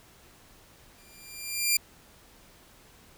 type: tone with exponential growth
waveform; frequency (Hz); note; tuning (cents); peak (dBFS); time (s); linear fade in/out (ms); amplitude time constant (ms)
10% pulse; 2387; D7; +28; -11; 0.98-1.77; 5; 170
effects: pink hiss -56 dBFS RMS until 3.17 s